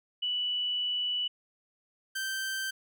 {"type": "tone pair in turn", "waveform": ["sine", "sawtooth"], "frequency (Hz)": [2960, 1559], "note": ["F#7", "G6"], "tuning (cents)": [0, -10], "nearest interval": "major seventh", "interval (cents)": 1110, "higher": "first", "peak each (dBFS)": -28, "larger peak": "neither", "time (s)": [[0.22, 1.28], [2.15, 2.71]], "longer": "first", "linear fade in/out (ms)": 10, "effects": []}